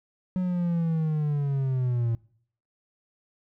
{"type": "linear sweep", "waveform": "triangle", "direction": "down", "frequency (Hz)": [185, 113.9], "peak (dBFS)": -21, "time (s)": [0.36, 2.15], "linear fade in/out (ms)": 0, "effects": ["noise-tail reverb RT60 0.6 s tail -23 dB re dry"]}